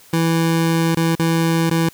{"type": "tone with dropouts", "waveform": "25% pulse", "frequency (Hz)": 164.81, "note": "E3", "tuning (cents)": 0, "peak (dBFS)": -11, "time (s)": [0.13, 1.89], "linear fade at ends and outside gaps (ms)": 5, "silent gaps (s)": [[0.949, 0.969], [1.153, 1.194], [1.698, 1.709]], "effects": ["white hiss -47 dBFS RMS until 1.93 s"]}